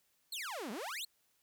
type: exponential two-way sweep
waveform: sawtooth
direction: down then up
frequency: 4435 to 193.3 to 4435 Hz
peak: -36 dBFS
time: 0.32-1.05 s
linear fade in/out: 5 ms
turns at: 0.71 s
effects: white hiss -75 dBFS RMS until 1.42 s